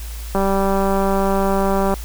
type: click train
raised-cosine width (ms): 1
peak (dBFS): -6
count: 311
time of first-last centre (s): 0.35-1.94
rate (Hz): 195
effects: added 56 Hz sine -27 dBFS peak until 2.04 s + white hiss -38 dBFS RMS until 2.04 s

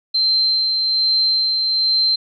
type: tone with tremolo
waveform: sine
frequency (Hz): 4122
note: C8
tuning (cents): -27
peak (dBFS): -13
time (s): 0.14-2.16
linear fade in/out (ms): 10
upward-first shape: sine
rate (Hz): 1.2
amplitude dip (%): 30
effects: none

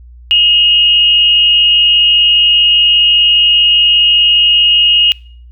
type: tone with amplitude modulation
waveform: sine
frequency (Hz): 2864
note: F7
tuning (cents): +43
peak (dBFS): -3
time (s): 0.31-5.12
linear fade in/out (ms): 0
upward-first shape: sine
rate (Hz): 283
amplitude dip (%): 45
effects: noise-tail reverb RT60 0.5 s tail -23 dB re dry + added 60 Hz sine -33 dBFS peak until 5.51 s

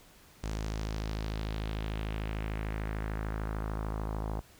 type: tone with low-pass filter sweep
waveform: sawtooth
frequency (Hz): 53.4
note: G#1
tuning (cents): +49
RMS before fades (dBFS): -35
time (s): 0.43-4.41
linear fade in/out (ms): 10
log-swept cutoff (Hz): 7100 to 900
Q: 1.9
effects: pink hiss -58 dBFS RMS until 4.59 s

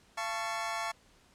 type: chord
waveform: 25% pulse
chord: F augmented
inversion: none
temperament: equal with one note detuned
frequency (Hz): 683.7 / 880 / 1108.7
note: F5 / A5 / C#6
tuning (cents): -37 / 0 / 0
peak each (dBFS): -34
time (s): 0.17-0.92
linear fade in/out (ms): 10
effects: pink hiss -63 dBFS RMS until 1.34 s + low-pass 9000 Hz 12 dB/octave

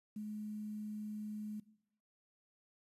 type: tone with quantisation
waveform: sine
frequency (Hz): 211.9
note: G#3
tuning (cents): +35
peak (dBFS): -40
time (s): 0.16-1.6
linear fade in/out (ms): 5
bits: 11
effects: noise-tail reverb RT60 0.8 s tail -19 dB re dry + resampled to 32000 Hz

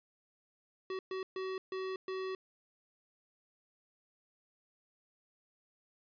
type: tone bursts at uneven times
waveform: square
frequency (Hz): 377.6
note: F#4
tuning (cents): +35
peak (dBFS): -37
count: 5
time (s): 0.9-0.99 / 1.11-1.23 / 1.36-1.58 / 1.72-1.96 / 2.08-2.35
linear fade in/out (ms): 2
effects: resampled to 11025 Hz

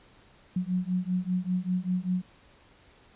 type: beating tone pair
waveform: sine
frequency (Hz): 179.7 / 184.8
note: F3 / F#3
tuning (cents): +50 / -2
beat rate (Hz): 5.1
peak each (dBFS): -29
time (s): 0.56-2.22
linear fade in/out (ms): 5
effects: pink hiss -58 dBFS RMS until 3.15 s + resampled to 8000 Hz

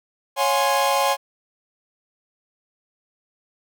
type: chord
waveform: 45% pulse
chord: Db major seventh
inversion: none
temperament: equal with one note detuned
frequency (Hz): 554.4 / 715.6 / 830.6 / 1046.5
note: Db5 / F5 / Ab5 / C6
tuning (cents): 0 / +42 / 0 / 0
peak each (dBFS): -23 / -26 / -22 / -23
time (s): 0.36-1.17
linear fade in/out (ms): 50
effects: none

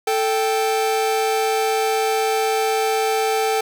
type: tone pair together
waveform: 45% pulse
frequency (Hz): 440 / 784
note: A4 / G5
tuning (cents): 0 / 0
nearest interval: minor seventh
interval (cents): 1000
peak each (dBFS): -20 / -21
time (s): 0.07-3.61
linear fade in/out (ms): 5
effects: none

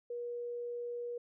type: tone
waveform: sine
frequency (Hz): 479.8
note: A#4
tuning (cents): +50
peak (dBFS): -37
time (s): 0.1-1.18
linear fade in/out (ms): 5
effects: none

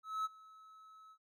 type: tone with ADSR envelope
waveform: triangle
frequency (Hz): 1294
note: E6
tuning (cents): -32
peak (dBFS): -31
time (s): 0.03-1.18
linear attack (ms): 220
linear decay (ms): 26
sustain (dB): -23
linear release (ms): 67
effects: none

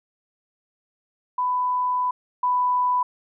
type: tone pair in turn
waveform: sine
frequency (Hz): 997 / 993.2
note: B5 / B5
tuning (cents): +16 / +9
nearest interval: unison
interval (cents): 7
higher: first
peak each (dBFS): -20 / -18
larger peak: second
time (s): 1.38-2.11 / 2.43-3.03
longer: first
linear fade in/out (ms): 5
effects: none

